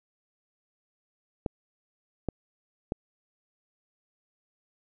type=clicks; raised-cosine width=2 ms; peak=-15 dBFS; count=3; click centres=1.462 / 2.287 / 2.921 s; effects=none